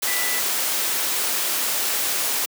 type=tone in noise; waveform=sine; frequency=1981 Hz; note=B6; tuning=5 cents sharp; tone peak=-27 dBFS; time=0.07-0.4 s; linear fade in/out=10 ms; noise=white; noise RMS=-23 dBFS; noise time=0.02-2.46 s; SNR=-7 dB; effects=high-pass 300 Hz 12 dB/octave